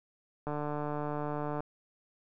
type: click train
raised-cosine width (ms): 1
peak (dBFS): -22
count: 169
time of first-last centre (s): 0.47-1.605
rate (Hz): 148
effects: none